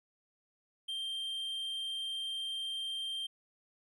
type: tone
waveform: triangle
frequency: 3164 Hz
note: G7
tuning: 15 cents sharp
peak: -34 dBFS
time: 0.88-3.27 s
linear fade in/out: 10 ms
effects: none